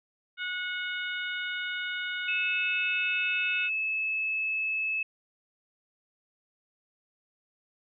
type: harmonic tone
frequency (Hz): 730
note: F#5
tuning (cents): -24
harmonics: 2 / 3 / 4 / 5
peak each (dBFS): -33 / -37 / -39 / -41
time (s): 0.37-3.7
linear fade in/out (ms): 50
type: tone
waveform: sine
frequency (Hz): 2600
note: E7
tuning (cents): -24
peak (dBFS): -27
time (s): 2.28-5.03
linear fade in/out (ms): 5
effects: none

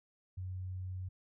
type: tone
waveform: sine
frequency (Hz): 92.5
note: F#2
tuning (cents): 0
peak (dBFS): -38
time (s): 0.37-1.09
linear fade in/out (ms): 10
effects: none

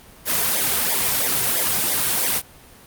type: noise with flanger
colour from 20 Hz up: white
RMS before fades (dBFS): -20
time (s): 0.25-2.42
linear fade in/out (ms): 50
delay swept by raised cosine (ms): 0.7 to 3.6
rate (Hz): 3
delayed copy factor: -0.9
effects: pink hiss -46 dBFS RMS until 2.86 s + Opus 32 kbps

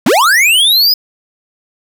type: linear sweep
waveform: square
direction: up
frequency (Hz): 170 to 5080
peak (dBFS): -7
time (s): 0.06-0.94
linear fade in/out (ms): 5
effects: none

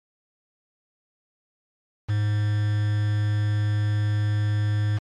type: tone with quantisation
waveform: triangle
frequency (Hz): 104.7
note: G#2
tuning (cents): +15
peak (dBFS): -18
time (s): 2.08-4.99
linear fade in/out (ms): 20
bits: 6
effects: low-pass 5000 Hz 12 dB/octave + MP3 96 kbps

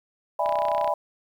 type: chord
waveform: sine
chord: E dominant seventh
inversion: third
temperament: just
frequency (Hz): 593.3 / 659.3 / 824.1 / 988.9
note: D5 / E5 / G#5 / B5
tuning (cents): +18 / 0 / -14 / +2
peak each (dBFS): -27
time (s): 0.39-0.94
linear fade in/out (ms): 5
type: click train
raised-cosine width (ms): 0.3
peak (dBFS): -20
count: 14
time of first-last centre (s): 0.46-0.877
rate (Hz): 31.2
effects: 9-bit

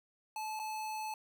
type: tone with dropouts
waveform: square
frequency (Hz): 866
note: A5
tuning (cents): -28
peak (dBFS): -38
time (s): 0.36-1.14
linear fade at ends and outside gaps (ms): 2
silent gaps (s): 0.593-0.597
effects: none

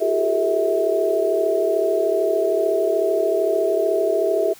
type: tone cluster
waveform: sine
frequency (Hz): 339.7 / 376.5 / 409.9 / 452.3 / 649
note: F4 / F#4 / G#4 / A4 / E5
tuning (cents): -48 / +30 / -23 / +48 / -27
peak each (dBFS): -29 / -24 / -22 / -26 / -20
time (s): 0-4.54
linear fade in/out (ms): 20
effects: white hiss -46 dBFS RMS until 4.59 s

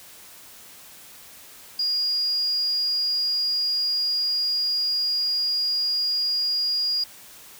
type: tone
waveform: sine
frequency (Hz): 4850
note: D#8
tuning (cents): -45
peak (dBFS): -21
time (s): 1.79-7.04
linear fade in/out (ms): 5
effects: white hiss -46 dBFS RMS until 7.59 s

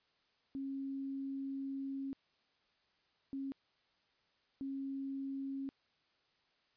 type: tone bursts at uneven times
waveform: sine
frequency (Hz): 272.1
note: C#4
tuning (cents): -32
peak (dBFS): -38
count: 3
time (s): 0.55-2.13 / 3.33-3.52 / 4.61-5.69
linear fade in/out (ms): 0
effects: white hiss -75 dBFS RMS until 6.76 s + resampled to 11025 Hz

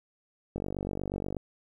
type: click train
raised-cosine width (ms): 2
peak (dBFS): -20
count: 40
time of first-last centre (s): 0.56-1.367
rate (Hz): 48.3
effects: 10-bit

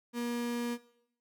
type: tone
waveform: 35% pulse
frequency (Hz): 238.7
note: A#3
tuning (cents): +41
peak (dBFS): -31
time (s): 0.13-0.78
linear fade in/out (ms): 50
effects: noise-tail reverb RT60 0.7 s tail -17 dB re dry

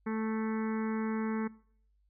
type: harmonic tone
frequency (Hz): 220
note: A3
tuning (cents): 0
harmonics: 1 / 2 / 4 / 5 / 6 / 7 / 8 / 9 / 10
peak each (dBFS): -32 / -38 / -44 / -46 / -48 / -49 / -50 / -51 / -52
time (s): 0.06-1.48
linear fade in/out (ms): 10
effects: noise-tail reverb RT60 0.6 s tail -22 dB re dry + added 50 Hz sine -67 dBFS peak until 2.09 s

